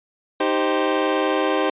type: chord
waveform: 25% pulse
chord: C minor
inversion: first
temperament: equal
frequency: 311.1 / 392 / 523.3 Hz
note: Eb4 / G4 / C5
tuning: 0 / 0 / 0 cents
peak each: -19 dBFS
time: 0.4-1.7 s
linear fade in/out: 5 ms
effects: resampled to 8000 Hz